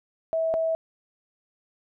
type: tone pair in turn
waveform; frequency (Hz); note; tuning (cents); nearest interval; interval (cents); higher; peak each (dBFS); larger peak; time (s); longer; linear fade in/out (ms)
sine; 650 / 650; E5 / E5; -24 / -24; unison; 0; neither; -22; neither; 0.33-0.54 / 0.54-0.75; neither; 0
effects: none